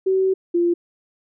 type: tone pair in turn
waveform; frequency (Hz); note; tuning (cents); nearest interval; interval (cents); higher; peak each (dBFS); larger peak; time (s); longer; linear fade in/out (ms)
sine; 380 / 345.5; F#4 / F4; +46 / -19; major second; 165; first; -15; neither; 0.06-0.34 / 0.54-0.74; first; 10
effects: none

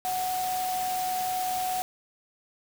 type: tone in noise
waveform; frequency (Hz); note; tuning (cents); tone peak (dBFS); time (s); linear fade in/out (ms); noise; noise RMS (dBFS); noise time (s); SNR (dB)
sine; 739; F#5; -2; -27; 0.05-1.82; 0; white; -36; 0.05-1.82; +6
effects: none

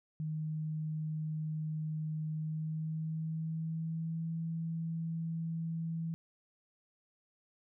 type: tone with pitch glide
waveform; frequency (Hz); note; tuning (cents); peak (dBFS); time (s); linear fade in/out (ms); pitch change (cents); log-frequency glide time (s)
sine; 155.56 to 164.05; D#3 to E3; 0 to -8; -34; 0.2-6.14; 0; +92; 2.31-4.33
effects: none

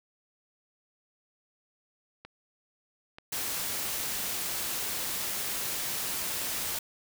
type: click train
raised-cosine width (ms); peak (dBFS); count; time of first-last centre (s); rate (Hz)
0.3; -28; 4; 2.25-5.054; 1.07
type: noise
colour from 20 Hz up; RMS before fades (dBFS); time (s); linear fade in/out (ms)
white; -33; 3.32-6.79; 5
effects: none

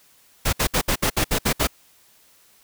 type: noise bursts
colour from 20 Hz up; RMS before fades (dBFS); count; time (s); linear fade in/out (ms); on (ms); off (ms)
pink; -20; 9; 0.45-1.673; 10; 79; 64
effects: white hiss -56 dBFS RMS until 2.63 s

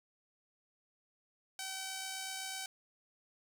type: tone with amplitude modulation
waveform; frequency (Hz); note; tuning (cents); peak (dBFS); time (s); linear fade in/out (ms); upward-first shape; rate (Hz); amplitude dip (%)
5% pulse; 765; G5; -42; -27; 1.59-2.66; 2; sine; 67.9; 25
effects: none

